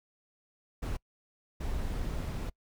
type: noise bursts at uneven times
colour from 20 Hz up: brown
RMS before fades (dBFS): -34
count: 2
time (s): 0.82-0.97 / 1.6-2.5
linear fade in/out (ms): 10
effects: noise-tail reverb RT60 0.1 s tail -26 dB re dry